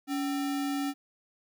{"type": "tone with sample-and-hold", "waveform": "sine", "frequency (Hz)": 281.6, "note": "C#4", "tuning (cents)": 27, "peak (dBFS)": -28, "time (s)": [0.07, 0.94], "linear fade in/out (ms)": 50, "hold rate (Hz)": 1050, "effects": []}